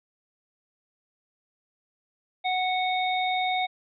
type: harmonic tone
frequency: 739 Hz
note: F#5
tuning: 2 cents flat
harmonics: 1 / 3 / 5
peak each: -25 / -30 / -32 dBFS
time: 2.44-3.67 s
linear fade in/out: 20 ms
effects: none